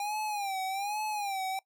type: tone with vibrato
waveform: square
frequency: 806 Hz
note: G5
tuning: 48 cents sharp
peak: -32 dBFS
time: 0-1.59 s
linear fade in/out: 2 ms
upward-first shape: sine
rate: 1.2 Hz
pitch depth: 110 cents each way
effects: noise-tail reverb RT60 0.1 s tail -21 dB re dry